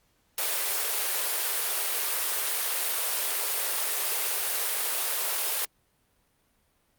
white high-pass noise, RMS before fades -28 dBFS, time 0.38-5.65 s, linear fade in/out 2 ms, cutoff 380 Hz, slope 48 dB/octave, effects pink hiss -69 dBFS RMS until 6.98 s + Opus 48 kbps

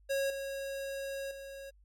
square tone with level steps, 548 Hz, C#5, 20 cents flat, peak -30 / -37 / -44 dBFS, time 0.09-1.71 s, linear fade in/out 20 ms, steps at 0.3 / 1.31 s, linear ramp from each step 2 ms, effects added 50 Hz sine -59 dBFS peak until 1.84 s + MP3 64 kbps

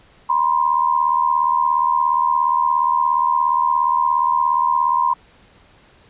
sine tone pair together, 962.9 / 1040 Hz, B5 / C6, -44 / -11 cents, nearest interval minor second, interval 133 cents, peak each -17 dBFS, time 0.29-5.14 s, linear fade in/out 10 ms, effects pink hiss -51 dBFS RMS until 6.09 s + resampled to 8000 Hz

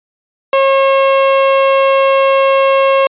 30% pulse tone, 542 Hz, C#5, 39 cents flat, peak -5 dBFS, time 0.53-3.07 s, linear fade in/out 2 ms, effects resampled to 8000 Hz

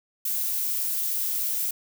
violet noise, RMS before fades -27 dBFS, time 0.25-1.71 s, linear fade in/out 5 ms, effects none

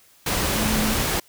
sine tone in noise, 216 Hz, A3, 32 cents flat, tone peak -24 dBFS, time 0.56-0.95 s, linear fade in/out 5 ms, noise pink, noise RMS -23 dBFS, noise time 0.26-1.2 s, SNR -4 dB, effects white hiss -55 dBFS RMS until 1.28 s

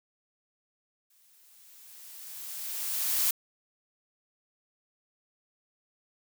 blue noise with exponential growth, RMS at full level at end -25 dBFS, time 1.1-3.31 s, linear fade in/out 5 ms, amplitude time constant 480 ms, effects none

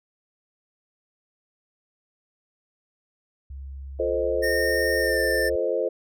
sine tone with vibrato, 65.7 Hz, C2, 8 cents sharp, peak -34 dBFS, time 3.5-5.56 s, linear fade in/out 5 ms, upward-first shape square, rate 1 Hz, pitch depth 59 cents each way
sine chord, F dominant seventh, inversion none, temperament equal, 349.2 / 440 / 523.3 / 622.3 Hz, F4 / A4 / C5 / Eb5, 0 / 0 / 0 / 0 cents, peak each -30 / -27 / -25 / -29 dBFS, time 3.99-5.89 s, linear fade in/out 10 ms
square tone with pitch glide, 1830 to 1786.1 Hz, A#6 to A6, -32 to +25 cents, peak -25 dBFS, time 4.42-5.5 s, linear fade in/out 20 ms, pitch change -43 cents, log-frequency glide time 4.98-5.2 s
effects none

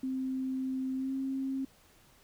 sine tone with pitch glide, 261.7 to 267.5 Hz, C4 to C4, 0 to +38 cents, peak -31 dBFS, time 0.03-1.65 s, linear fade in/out 5 ms, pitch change +38 cents, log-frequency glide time 0.95-1.13 s, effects pink hiss -62 dBFS RMS until 2.23 s

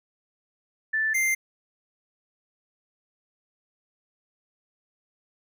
sine / square tone pair in turn, 1760 / 2093 Hz, A6 / C7, 0 / 0 cents, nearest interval minor third, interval 300 cents, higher second, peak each -22 dBFS, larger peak neither, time 0.93-1.14 / 1.14-1.35 s, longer neither, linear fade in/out 10 ms, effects none

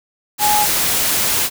sine tone in noise, 838 Hz, G#5, 15 cents sharp, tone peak -14 dBFS, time 0.39-0.67 s, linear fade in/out 50 ms, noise white, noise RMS -17 dBFS, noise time 0.38-1.5 s, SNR 0 dB, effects none

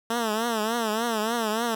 10% pulse tone with vibrato, 224.7 Hz, A3, 37 cents sharp, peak -16 dBFS, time 0.1-1.75 s, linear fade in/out 5 ms, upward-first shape triangle, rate 3.4 Hz, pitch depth 130 cents each way, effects none

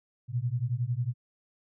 sine beating tone pair, 116.3 / 127.3 Hz, A#2 / C3, -4 / -47 cents, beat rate 11 Hz, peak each -30 dBFS, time 0.28-1.14 s, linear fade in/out 50 ms, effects none

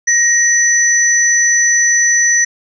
sine tone pair together, 1879 / 5965 Hz, A#6 / F#8, +13 / +13 cents, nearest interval octave + minor sixth, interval 2000 cents, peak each -12 / -11 dBFS, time 0.07-2.45 s, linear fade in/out 10 ms, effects none

